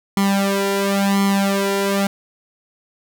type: tone with flanger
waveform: sawtooth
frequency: 197.7 Hz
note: G3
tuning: 15 cents sharp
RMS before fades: -18 dBFS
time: 0.17-2.07 s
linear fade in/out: 2 ms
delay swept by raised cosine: 0.94 to 2.14 ms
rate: 0.95 Hz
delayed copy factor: +1
effects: none